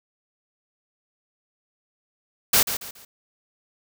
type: noise with echo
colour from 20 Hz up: white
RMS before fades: -17 dBFS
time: 2.53-2.63 s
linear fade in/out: 5 ms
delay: 140 ms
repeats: 3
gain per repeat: -10 dB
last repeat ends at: 3.05 s
effects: none